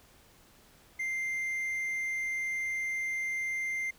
triangle tone, 2093 Hz, C7, in tune, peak -29 dBFS, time 0.99-3.91 s, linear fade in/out 10 ms, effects pink hiss -60 dBFS RMS until 3.98 s

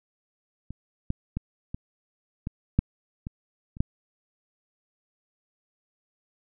clicks, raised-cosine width 5 ms, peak -25 / -14 / -16 / -20 / -18 / -7 / -21 / -29 / -10 dBFS, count 9, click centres 0.706 / 1.104 / 1.37 / 1.745 / 2.471 / 2.79 / 3.269 / 3.769 / 3.805 s, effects none

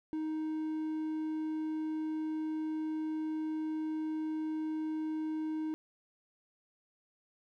triangle tone, 312.6 Hz, D#4, 8 cents sharp, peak -31 dBFS, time 0.13-5.74 s, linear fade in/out 0 ms, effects none

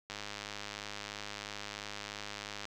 click train, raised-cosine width 0.2 ms, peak -23 dBFS, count 264, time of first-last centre 0.1-2.653 s, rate 103 Hz, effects none

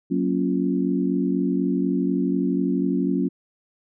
sine chord, Gb major seventh, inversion none, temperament equal, 185 / 233.1 / 277.2 / 349.2 Hz, Gb3 / Bb3 / Db4 / F4, 0 / 0 / 0 / 0 cents, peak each -24 / -27 / -23 / -28 dBFS, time 0.1-3.29 s, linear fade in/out 20 ms, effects none

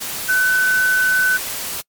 sine tone in noise, 1509 Hz, F#6, 34 cents sharp, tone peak -13 dBFS, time 0.28-1.38 s, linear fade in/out 20 ms, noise white, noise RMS -26 dBFS, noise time 0-1.82 s, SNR +10 dB, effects noise-tail reverb RT60 0.1 s tail -26 dB re dry + MP3 96 kbps

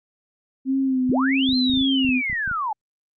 sine tone with vibrato, 261.6 Hz, C4, in tune, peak -18 dBFS, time 0.65-2.22 s, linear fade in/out 50 ms, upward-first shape sine, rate 1.8 Hz, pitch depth 51 cents each way
sine linear two-way sweep, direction up then down, 85.6 to 4186 to 811 Hz, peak -22 dBFS, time 1.09-2.73 s, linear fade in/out 5 ms, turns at 1.56 s
clicks, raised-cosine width 5 ms, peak -24 dBFS, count 12, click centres 1.491 / 1.531 / 1.698 / 1.738 / 1.774 / 1.812 / 2.048 / 2.091 / 2.299 / 2.329 / 2.477 / 2.514 s
effects Opus 48 kbps

